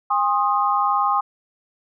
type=tone cluster; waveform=sine; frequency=812 / 1062 / 1244 Hz; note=G#5 / C6 / D#6; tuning=-39 / +25 / -1 cents; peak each=-21 dBFS; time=0.1-1.21 s; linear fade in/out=10 ms; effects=none